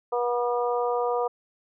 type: harmonic tone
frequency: 242 Hz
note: B3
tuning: 35 cents flat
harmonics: 2 / 3 / 4 / 5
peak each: -25 / -29 / -31 / -33 dBFS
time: 0.12-1.28 s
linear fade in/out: 10 ms
effects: none